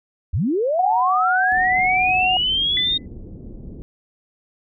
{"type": "linear sweep", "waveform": "sine", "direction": "up", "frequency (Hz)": [58.27, 3729], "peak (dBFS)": -17, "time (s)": [0.33, 2.98], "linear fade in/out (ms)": 10}
{"type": "tone", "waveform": "sine", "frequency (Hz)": 740, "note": "F#5", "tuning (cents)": 0, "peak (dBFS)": -18, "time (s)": [0.79, 2.37], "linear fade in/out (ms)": 2}
{"type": "low-pass noise", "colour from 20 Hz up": "pink", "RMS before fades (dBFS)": -36, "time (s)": [1.52, 3.82], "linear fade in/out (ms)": 0, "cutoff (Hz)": 390, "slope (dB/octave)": 24}
{"type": "tone with exponential decay", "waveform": "sine", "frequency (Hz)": 2010, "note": "B6", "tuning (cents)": 30, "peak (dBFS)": -21, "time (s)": [2.77, 3.06], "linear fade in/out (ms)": 1, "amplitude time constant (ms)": 62}
{"effects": []}